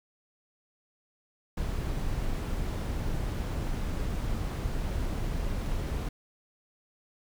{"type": "noise", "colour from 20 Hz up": "brown", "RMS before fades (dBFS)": -31, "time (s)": [1.57, 6.09], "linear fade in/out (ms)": 5, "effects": []}